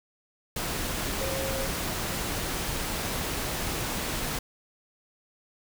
sine tone in noise, 537 Hz, C5, 45 cents sharp, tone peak -32 dBFS, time 1.21-1.67 s, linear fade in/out 5 ms, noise pink, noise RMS -31 dBFS, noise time 0.56-4.39 s, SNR -4 dB, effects none

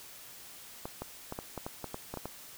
clicks, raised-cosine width 1 ms, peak -23 dBFS, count 11, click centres 0.855 / 1.02 / 1.324 / 1.389 / 1.577 / 1.665 / 1.843 / 1.944 / 2.14 / 2.173 / 2.256 s, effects white hiss -50 dBFS RMS until 2.57 s

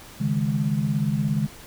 sine chord, C# suspended second, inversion none, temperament equal, 138.59 / 155.56 / 207.7 Hz, C#3 / D#3 / G#3, 0 / 0 / 0 cents, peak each -25 dBFS, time 0.2-1.47 s, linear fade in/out 10 ms, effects pink hiss -44 dBFS RMS until 1.66 s

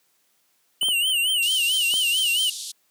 square tone with vibrato, 2932 Hz, F#7, 16 cents flat, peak -20 dBFS, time 0.81-2.5 s, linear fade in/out 5 ms, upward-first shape sine, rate 4.5 Hz, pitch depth 120 cents each way
clicks, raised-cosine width 1 ms, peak -24 dBFS, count 3, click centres 0.83 / 0.886 / 1.939 s
pink band-pass noise, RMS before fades -34 dBFS, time 1.42-2.72 s, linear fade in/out 10 ms, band 3400 to 11000 Hz, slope 48 dB/octave
effects white hiss -66 dBFS RMS until 2.9 s + high-pass 150 Hz 12 dB/octave

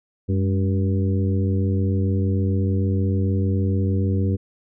harmonic tone with a mistuned harmonic, 95.8 Hz, G2, 39 cents flat, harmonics 1 / 2 / 3 / 4 / 5, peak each -19 / -25 / -29 / -31 / -33 dBFS, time 0.28-4.37 s, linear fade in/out 20 ms, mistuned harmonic 2, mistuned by +81 cents, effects none

